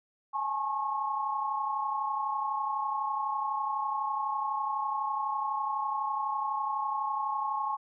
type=tone cluster; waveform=sine; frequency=834 / 866 / 1088 Hz; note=G#5 / A5 / C#6; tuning=+7 / -28 / -33 cents; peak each=-35 / -35 / -31 dBFS; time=0.33-7.77 s; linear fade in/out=20 ms; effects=none